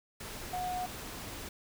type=tone in noise; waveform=sine; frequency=728 Hz; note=F#5; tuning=28 cents flat; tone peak=-33 dBFS; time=0.53-0.86 s; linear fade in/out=5 ms; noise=pink; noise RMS=-43 dBFS; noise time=0.2-1.49 s; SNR=+7 dB; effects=none